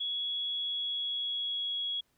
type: tone with pitch glide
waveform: sine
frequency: 3356 to 3331 Hz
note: G#7 to G#7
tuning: +17 to +4 cents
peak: -31 dBFS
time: 0-2.01 s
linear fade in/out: 10 ms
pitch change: -13 cents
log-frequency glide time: 0.54-1.79 s
effects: pink hiss -73 dBFS RMS until 2.17 s